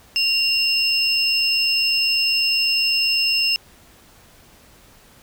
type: tone pair together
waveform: triangle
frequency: 2780 / 5248 Hz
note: F7 / E8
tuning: -9 / -9 cents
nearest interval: major seventh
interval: 1100 cents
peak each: -18 dBFS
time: 0.16-3.56 s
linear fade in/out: 0 ms
effects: pink hiss -50 dBFS RMS until 5.22 s